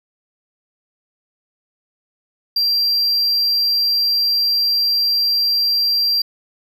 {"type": "tone", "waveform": "triangle", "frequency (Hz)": 4730, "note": "D8", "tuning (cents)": 12, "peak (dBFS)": -13, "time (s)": [2.56, 6.22], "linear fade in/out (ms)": 5, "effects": []}